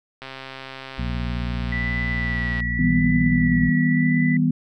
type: click train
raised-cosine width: 0.3 ms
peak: -19 dBFS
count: 318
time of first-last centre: 0.22-2.603 s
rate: 133 Hz
type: harmonic tone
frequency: 59.1 Hz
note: A#1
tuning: 24 cents sharp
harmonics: 1 / 2 / 3 / 4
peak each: -26 / -29 / -31 / -32 dBFS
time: 0.98-3.7 s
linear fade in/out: 5 ms
type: tone with vibrato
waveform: sine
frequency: 1963 Hz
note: B6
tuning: 11 cents flat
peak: -25 dBFS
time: 1.72-4.37 s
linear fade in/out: 5 ms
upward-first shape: sine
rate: 0.89 Hz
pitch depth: 23 cents each way
type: chord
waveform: sine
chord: E minor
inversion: none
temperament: equal with one note detuned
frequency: 160.58 / 196 / 246.9 Hz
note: E3 / G3 / B3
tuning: -45 / 0 / 0 cents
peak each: -20 / -25 / -19 dBFS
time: 2.79-4.51 s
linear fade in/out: 5 ms
effects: none